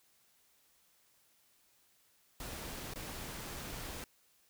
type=noise with dropouts; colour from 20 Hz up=pink; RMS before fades=-44 dBFS; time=2.4-4.04 s; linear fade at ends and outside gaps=1 ms; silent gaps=2.937-2.958 s; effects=white hiss -70 dBFS RMS until 4.49 s